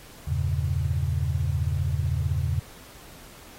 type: chord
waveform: sine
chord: E diminished seventh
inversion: none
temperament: equal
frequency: 82.41 / 98 / 116.54 / 138.59 Hz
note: E2 / G2 / Bb2 / Db3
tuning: 0 / 0 / 0 / 0 cents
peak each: -26 / -30 / -31 / -28 dBFS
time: 0.27-2.6 s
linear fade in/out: 10 ms
effects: pink hiss -48 dBFS RMS until 3.58 s + AAC 48 kbps